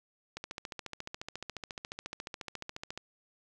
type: click train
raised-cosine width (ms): 0.2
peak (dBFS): -22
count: 38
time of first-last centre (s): 0.37-2.976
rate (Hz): 14.2
effects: none